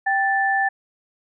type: tone pair together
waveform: sine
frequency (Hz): 784 / 1760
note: G5 / A6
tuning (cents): 0 / 0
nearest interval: octave + major second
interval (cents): 1400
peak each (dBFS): -20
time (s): 0.06-0.69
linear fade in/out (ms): 10
effects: none